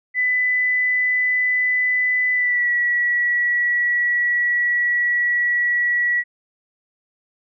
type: tone with pitch glide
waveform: sine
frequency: 1999 to 1934.3 Hz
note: B6 to B6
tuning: +20 to -37 cents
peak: -16 dBFS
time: 0.14-6.24 s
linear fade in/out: 50 ms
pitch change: -57 cents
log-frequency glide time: 2.33-2.7 s
effects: none